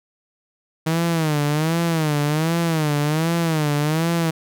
sawtooth tone with vibrato, 157.2 Hz, D#3, 18 cents sharp, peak -14 dBFS, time 0.86-4.31 s, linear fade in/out 10 ms, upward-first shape sine, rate 1.3 Hz, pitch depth 130 cents each way, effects none

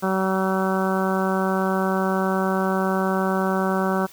harmonic tone, 189.9 Hz, F#3, 45 cents sharp, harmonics 1 / 2 / 3 / 4 / 5 / 6 / 7 / 8, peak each -23 / -26 / -28 / -29 / -30 / -31 / -31 / -32 dBFS, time 0.02-4.07 s, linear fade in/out 20 ms, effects white hiss -47 dBFS RMS until 4.12 s

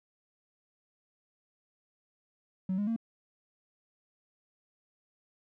triangle tone with pitch steps, 187.5 / 205.4 / 228.1 Hz, F#3 / G#3 / A#3, +23 / -19 / -37 cents, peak -25 dBFS, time 2.69-2.963 s, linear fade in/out 5 ms, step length 91 ms, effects tanh soft clip ceiling -24 dBFS

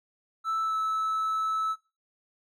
triangle tone with pitch glide, 1318.5 to 1304.9 Hz, E6 to E6, 0 to -18 cents, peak -23 dBFS, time 0.44-1.76 s, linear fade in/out 50 ms, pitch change -18 cents, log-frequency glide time 0.62-0.76 s, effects noise-tail reverb RT60 0.3 s tail -20 dB re dry + tanh soft clip ceiling -20 dBFS

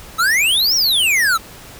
square exponential two-way sweep, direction up then down, 1260 to 5750 to 1260 Hz, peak -13 dBFS, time 0.18-1.38 s, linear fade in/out 20 ms, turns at 0.75 s, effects pink hiss -38 dBFS RMS until 1.79 s

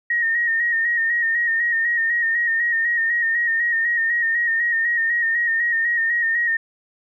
sine tone with vibrato, 1857 Hz, A#6, 7 cents flat, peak -17 dBFS, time 0.1-6.57 s, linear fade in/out 5 ms, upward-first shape square, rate 4 Hz, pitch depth 34 cents each way, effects none

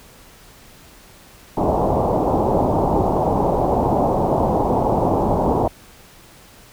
white low-pass noise, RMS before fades -18 dBFS, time 1.57-5.68 s, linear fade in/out 5 ms, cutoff 920 Hz, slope 48 dB/octave, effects pink hiss -46 dBFS RMS until 6.72 s

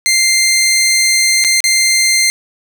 15% pulse tone with dropouts, 2093 Hz, C7, in tune, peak -3 dBFS, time 0.06-2.3 s, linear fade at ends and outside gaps 0 ms, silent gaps 1.44-1.447 / 1.604-1.641 s, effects none

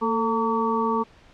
harmonic tone with a mistuned harmonic, 228.1 Hz, A#3, 37 cents flat, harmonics 1 / 2 / 4 / 5, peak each -26 / -26 / -26 / -26 dBFS, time 0.01-1.04 s, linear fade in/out 20 ms, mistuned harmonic 2, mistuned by -45 cents, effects pink hiss -53 dBFS RMS until 1.33 s + low-pass 4000 Hz 12 dB/octave

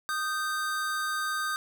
square tone pair together, 1234 / 1556 Hz, D#6 / G6, -15 / -13 cents, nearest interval major third, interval 402 cents, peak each -32 / -32 dBFS, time 0.09-1.56 s, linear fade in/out 0 ms, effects none

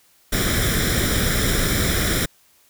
pink noise with comb filter, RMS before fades -20 dBFS, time 0.32-2.26 s, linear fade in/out 10 ms, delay 0.55 ms, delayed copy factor +0.75, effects white hiss -57 dBFS RMS until 2.69 s

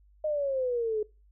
sine exponential sweep, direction down, 621 to 419.3 Hz, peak -26 dBFS, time 0.24-1.03 s, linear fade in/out 5 ms, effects noise-tail reverb RT60 0.3 s tail -24 dB re dry + added 50 Hz sine -57 dBFS peak until 1.31 s

